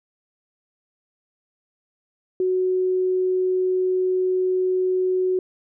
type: tone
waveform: sine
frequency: 370 Hz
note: F#4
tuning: in tune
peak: -18 dBFS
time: 2.4-5.39 s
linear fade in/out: 2 ms
effects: none